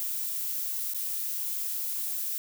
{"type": "noise with dropouts", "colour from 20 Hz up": "violet", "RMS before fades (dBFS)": -32, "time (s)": [0, 2.38], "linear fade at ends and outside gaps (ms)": 0, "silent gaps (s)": [0.936, 0.946], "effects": []}